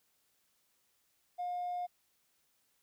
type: tone with hard clipping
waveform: sine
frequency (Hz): 713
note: F5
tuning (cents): +36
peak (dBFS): -35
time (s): 1.38-1.87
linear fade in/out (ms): 20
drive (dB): 1
effects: white hiss -75 dBFS RMS until 2.82 s